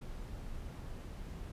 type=noise; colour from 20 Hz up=brown; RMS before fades=-44 dBFS; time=0.01-1.52 s; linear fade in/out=10 ms; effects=resampled to 32000 Hz

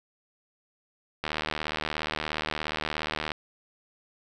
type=click train; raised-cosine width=0.3 ms; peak=-13 dBFS; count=161; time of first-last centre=1.24-3.318 s; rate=77 Hz; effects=none

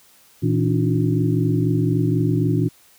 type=tone cluster; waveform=sine; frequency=116 / 162.4 / 284.7 / 308.7 / 358.3 Hz; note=A#2 / E3 / C#4 / D#4 / F4; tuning=-8 / -26 / +46 / -14 / +44 cents; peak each=-20 / -21 / -23 / -27 / -26 dBFS; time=0.42-2.69 s; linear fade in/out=20 ms; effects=white hiss -53 dBFS RMS until 2.98 s

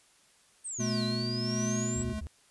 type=exponential two-way sweep; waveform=sine; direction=down then up; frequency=8770 to 4000 to 7850 Hz; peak=-35 dBFS; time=0.64-2.04 s; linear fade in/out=20 ms; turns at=1.04 s
type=harmonic tone; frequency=121.1 Hz; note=B2; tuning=34 cents flat; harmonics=1 / 2 / 3; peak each=-34 / -37 / -39 dBFS; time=0.78-2.14 s; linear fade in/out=20 ms
type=tone with tremolo; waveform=square; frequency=214.5 Hz; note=A3; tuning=44 cents flat; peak=-31 dBFS; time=0.79-2.21 s; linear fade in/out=20 ms; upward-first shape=sine; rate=1.4 Hz; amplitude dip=55%
type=tone bursts; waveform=triangle; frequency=73.42 Hz; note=D2; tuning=in tune; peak=-33 dBFS; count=4; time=1.96-2.269 s; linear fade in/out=0 ms; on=57 ms; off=27 ms
effects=white hiss -63 dBFS RMS until 2.5 s + resampled to 24000 Hz

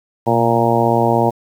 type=harmonic tone with a mistuned harmonic; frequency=116.54 Hz; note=A#2; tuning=in tune; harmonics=1 / 2 / 3 / 4 / 5 / 6 / 7 / 8; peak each=-20 / -20 / -20 / -20 / -20 / -20 / -20 / -20 dBFS; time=0.26-1.31 s; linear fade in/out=20 ms; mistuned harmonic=1; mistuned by=+66 cents; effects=7-bit

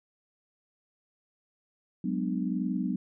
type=chord; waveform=sine; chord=G# half-diminished seventh; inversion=third; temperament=just; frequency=186.89 / 207.7 / 249.2 / 299 Hz; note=F#3 / G#3 / B3 / D4; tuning=+18 / 0 / +16 / +31 cents; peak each=-31 / -35 / -32 / -35 dBFS; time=2.04-2.96 s; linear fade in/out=5 ms; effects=none

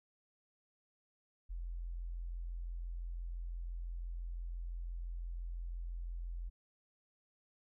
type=tone; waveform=sine; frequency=42.94 Hz; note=F1; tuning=29 cents flat; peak=-39 dBFS; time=1.49-6.5 s; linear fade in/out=20 ms; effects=none

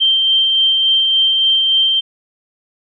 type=tone with tremolo; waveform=sine; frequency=3141 Hz; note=G7; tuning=3 cents sharp; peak=-9 dBFS; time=0-2.01 s; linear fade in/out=20 ms; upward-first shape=sine; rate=3.5 Hz; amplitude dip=25%; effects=none

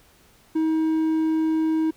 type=tone; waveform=triangle; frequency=317.8 Hz; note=D#4; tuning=37 cents sharp; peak=-17 dBFS; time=0.55-1.91 s; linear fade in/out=10 ms; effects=pink hiss -56 dBFS RMS until 1.96 s

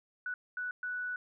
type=tone bursts at uneven times; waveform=sine; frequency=1480 Hz; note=F#6; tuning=in tune; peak=-34 dBFS; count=3; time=0.26-0.34 / 0.57-0.71 / 0.83-1.16 s; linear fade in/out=2 ms; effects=none

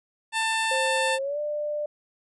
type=tone; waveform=15% pulse; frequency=891 Hz; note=A5; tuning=22 cents sharp; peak=-17 dBFS; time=0.32-1.19 s; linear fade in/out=50 ms
type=tone with pitch glide; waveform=sine; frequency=527 to 595 Hz; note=C5 to D5; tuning=+12 to +22 cents; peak=-26 dBFS; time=0.71-1.86 s; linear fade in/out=5 ms; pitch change=+210 cents; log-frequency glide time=1.16-1.39 s
effects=resampled to 24000 Hz

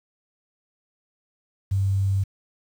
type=tone with quantisation; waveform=sine; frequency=97.4 Hz; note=G2; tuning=11 cents flat; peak=-19 dBFS; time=1.71-2.24 s; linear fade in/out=10 ms; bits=8; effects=none

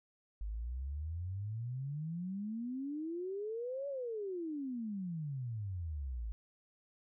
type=exponential two-way sweep; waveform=sine; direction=up then down; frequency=49.7 to 572 to 52.5 Hz; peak=-37 dBFS; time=0.41-6.32 s; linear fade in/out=0 ms; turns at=3.88 s; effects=none

